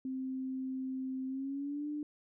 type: tone with pitch glide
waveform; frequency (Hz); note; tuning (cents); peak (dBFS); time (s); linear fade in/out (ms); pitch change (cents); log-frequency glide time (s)
sine; 261.6 to 297; C4 to D4; 0 to +20; -35; 0.05-2.03; 2; +220; 1.27-1.88
effects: none